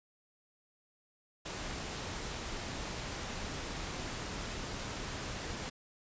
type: noise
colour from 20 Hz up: pink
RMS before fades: -40 dBFS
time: 1.45-5.7 s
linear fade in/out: 10 ms
effects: resampled to 16000 Hz

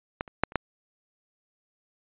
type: clicks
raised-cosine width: 0.5 ms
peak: -14 / -29 / -6 / -29 / -8 dBFS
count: 5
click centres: 0.209 / 0.278 / 0.436 / 0.521 / 0.557 s
effects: resampled to 8000 Hz

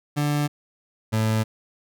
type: tone pair in turn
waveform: 30% pulse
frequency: 146.83 / 110 Hz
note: D3 / A2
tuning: 0 / 0 cents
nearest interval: perfect fourth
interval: 500 cents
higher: first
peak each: -18 / -17 dBFS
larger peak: second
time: 0.16-0.48 / 1.12-1.44 s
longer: neither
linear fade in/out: 20 ms
effects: none

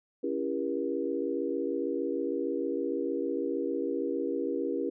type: chord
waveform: sine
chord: C# diminished seventh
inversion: none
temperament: just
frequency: 277.2 / 332.6 / 399.1 / 479 Hz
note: C#4 / E4 / G4 / Bb4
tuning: 0 / +16 / +31 / +47 cents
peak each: -34 dBFS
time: 0.23-4.9 s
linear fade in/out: 10 ms
effects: none

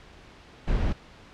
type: noise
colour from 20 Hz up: brown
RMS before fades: -24 dBFS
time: 0.67-0.93 s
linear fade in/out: 10 ms
effects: pink hiss -50 dBFS RMS until 1.33 s + low-pass 4000 Hz 12 dB/octave

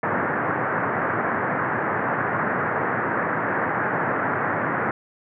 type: band-pass noise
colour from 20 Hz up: white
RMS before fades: -24 dBFS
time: 0.03-4.91 s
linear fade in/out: 2 ms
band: 100 to 1800 Hz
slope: 48 dB/octave
effects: none

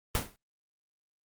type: noise with exponential decay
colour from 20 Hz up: pink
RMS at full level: -25 dBFS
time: 0.15-0.36 s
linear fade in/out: 0 ms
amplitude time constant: 44 ms
effects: Opus 24 kbps

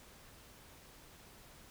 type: silence
effects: pink hiss -58 dBFS RMS until 1.7 s

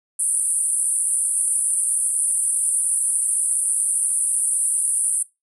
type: band-pass noise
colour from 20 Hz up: pink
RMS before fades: -21 dBFS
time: 0.19-5.23 s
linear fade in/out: 5 ms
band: 9000 to 10000 Hz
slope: 96 dB/octave
effects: noise-tail reverb RT60 0.2 s tail -19 dB re dry

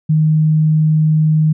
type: tone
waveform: sine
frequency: 155.56 Hz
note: D#3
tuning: in tune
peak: -9 dBFS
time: 0.09-1.53 s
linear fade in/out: 10 ms
effects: none

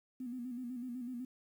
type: tone with vibrato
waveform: sine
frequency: 246.9 Hz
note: B3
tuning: in tune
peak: -39 dBFS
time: 0.2-1.25 s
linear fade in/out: 5 ms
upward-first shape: square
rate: 8 Hz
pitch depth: 62 cents each way
effects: 11-bit

